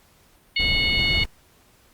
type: harmonic tone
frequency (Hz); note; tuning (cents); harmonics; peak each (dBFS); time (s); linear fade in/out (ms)
729; F#5; -26; 3 / 4 / 5 / 6; -22 / -24 / -31 / -27; 0.56-1.24; 5
type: noise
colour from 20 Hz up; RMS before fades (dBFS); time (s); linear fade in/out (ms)
brown; -27; 0.59-1.26; 10
effects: pink hiss -57 dBFS RMS until 1.93 s + Opus 48 kbps

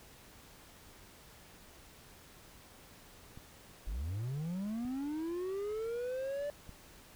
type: clicks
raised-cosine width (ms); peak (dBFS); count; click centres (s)
5; -37; 3; 3.375 / 4.851 / 6.693
type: linear sweep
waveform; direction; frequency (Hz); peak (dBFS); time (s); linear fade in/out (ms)
triangle; up; 41.54 to 587.3; -33; 3.87-6.5; 0
effects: pink hiss -57 dBFS RMS until 7.15 s

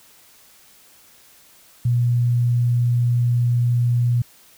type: tone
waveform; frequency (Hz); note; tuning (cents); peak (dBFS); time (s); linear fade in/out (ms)
sine; 120.7; B2; -39; -15; 1.85-4.22; 5
effects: white hiss -51 dBFS RMS until 4.57 s

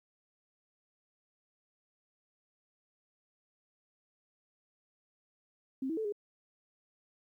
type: tone with pitch steps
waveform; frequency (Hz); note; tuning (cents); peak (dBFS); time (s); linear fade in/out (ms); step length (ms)
sine; 265 / 323.7 / 439.4 / 412.1; C4 / E4 / A4 / G#4; +22 / -31 / -2 / -13; -32; 5.82-6.124; 5; 76
effects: 12-bit

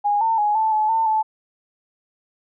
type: tone with pitch steps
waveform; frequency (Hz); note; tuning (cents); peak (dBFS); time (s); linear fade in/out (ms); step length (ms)
sine; 823 / 901 / 835 / 879 / 859 / 899 / 871; G#5 / A5 / G#5 / A5 / A5 / A5 / A5; -16 / +41 / +9 / -2 / -42 / +37 / -18; -16; 0.04-1.23; 20; 170
effects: none

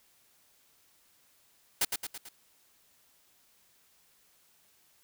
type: noise with echo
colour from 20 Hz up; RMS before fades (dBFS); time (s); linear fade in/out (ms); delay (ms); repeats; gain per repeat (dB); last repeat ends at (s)
white; -27; 1.81-1.85; 5; 110; 4; -5; 2.29
effects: white hiss -66 dBFS RMS until 5.03 s

